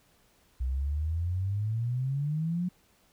sine exponential sweep, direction up, 61.74 to 183.1 Hz, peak -27 dBFS, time 0.6-2.69 s, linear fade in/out 10 ms, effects pink hiss -65 dBFS RMS until 3.12 s

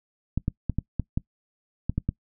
clicks, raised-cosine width 5 ms, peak -12 dBFS, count 9, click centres 0.376 / 0.481 / 0.697 / 0.786 / 0.997 / 1.175 / 1.896 / 1.98 / 2.09 s, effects noise-tail reverb RT60 0.1 s tail -22 dB re dry

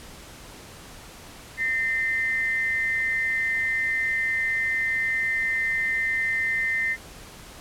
sine tone pair together, 1820.5 / 2070 Hz, A#6 / C7, -41 / -19 cents, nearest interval major second, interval 222 cents, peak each -25 dBFS, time 1.57-6.97 s, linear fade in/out 50 ms, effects pink hiss -44 dBFS RMS until 7.6 s + low-pass 12000 Hz 12 dB/octave

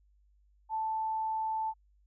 sine tone, 880 Hz, A5, in tune, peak -30 dBFS, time 0.69-1.74 s, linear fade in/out 50 ms, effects added 50 Hz sine -63 dBFS peak until 2.06 s

